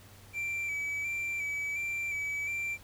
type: tone with vibrato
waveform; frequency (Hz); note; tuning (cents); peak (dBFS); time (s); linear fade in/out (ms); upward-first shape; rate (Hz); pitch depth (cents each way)
triangle; 2321; D7; -21; -30; 0.33-2.78; 50; square; 1.4; 25
effects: added 97 Hz sine -55 dBFS peak until 2.83 s + pink hiss -56 dBFS RMS until 2.83 s